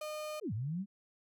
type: tone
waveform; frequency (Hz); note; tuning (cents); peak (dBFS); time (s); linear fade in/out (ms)
35% pulse; 610; D#5; -34; -37; 0.01-0.4; 5
type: linear two-way sweep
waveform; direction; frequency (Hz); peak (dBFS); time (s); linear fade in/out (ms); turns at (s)
sine; down then up; 493.9 to 98 to 206.3; -34; 0.41-0.86; 50; 0.53
effects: none

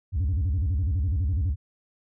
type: tone with vibrato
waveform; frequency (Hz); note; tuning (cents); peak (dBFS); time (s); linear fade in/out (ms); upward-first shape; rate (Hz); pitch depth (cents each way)
sine; 80; D#2; +49; -19; 0.12-1.56; 50; square; 12; 280
effects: tanh soft clip ceiling -21 dBFS

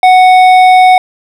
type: tone with hard clipping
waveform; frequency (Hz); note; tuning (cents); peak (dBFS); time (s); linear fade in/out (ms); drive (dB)
sine; 740; F#5; 0; -3; 0.03-0.98; 2; 9
effects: none

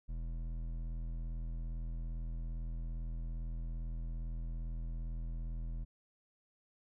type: tone with hard clipping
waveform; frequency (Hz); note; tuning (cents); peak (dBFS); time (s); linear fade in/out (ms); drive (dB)
sine; 41.2; E1; 0; -39; 0.08-5.85; 20; 10
effects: none

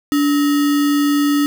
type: tone with sample-and-hold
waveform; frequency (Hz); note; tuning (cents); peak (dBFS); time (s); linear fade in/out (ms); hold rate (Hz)
sine; 289.3; D4; -26; -12; 0.12-1.46; 0; 1575
effects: none

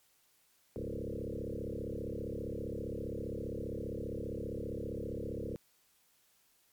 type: tone with frequency modulation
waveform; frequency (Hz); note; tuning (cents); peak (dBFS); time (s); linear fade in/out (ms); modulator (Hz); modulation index
sine; 277.2; C#4; 0; -36; 0.76-5.56; 0; 35.1; 6.8
effects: white hiss -70 dBFS RMS until 6.72 s + MP3 96 kbps

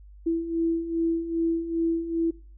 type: beating tone pair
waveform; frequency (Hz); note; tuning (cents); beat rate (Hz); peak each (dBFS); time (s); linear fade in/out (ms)
sine; 329.6 / 332.1; E4 / E4; 0 / +13; 2.5; -30 / -24; 0.26-2.31; 10
effects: noise-tail reverb RT60 0.4 s tail -22 dB re dry + added 50 Hz sine -45 dBFS peak until 2.57 s

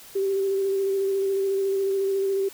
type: tone with vibrato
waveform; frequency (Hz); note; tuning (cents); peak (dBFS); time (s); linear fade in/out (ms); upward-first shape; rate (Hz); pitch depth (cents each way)
sine; 390; G4; -9; -21; 0.15-2.49; 10; square; 14; 16
effects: white hiss -46 dBFS RMS until 2.53 s

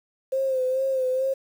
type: tone with vibrato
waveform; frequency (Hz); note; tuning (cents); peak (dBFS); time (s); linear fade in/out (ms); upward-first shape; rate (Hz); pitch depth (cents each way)
sine; 523.3; C5; 0; -21; 0.32-1.34; 10; sine; 2.3; 45
effects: 8-bit

